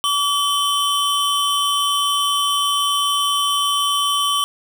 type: tone pair together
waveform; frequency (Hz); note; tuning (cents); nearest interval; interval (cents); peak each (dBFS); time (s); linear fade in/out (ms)
square; 1147 / 3062; D6 / G7; -41 / -41; octave + perfect fourth; 1700; -20; 0.04-4.44; 0
effects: none